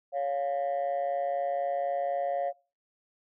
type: tone pair together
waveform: sine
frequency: 558 / 702 Hz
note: C#5 / F5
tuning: +11 / +9 cents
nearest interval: major third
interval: 398 cents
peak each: -28 dBFS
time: 0.12-2.53 s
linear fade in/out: 50 ms
effects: noise-tail reverb RT60 0.4 s tail -25 dB re dry + tanh soft clip ceiling -24 dBFS